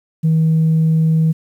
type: tone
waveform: sine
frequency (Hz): 160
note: D#3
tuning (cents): +49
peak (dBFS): -9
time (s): 0.23-1.33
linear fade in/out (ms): 20
effects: tanh soft clip ceiling -8 dBFS + 8-bit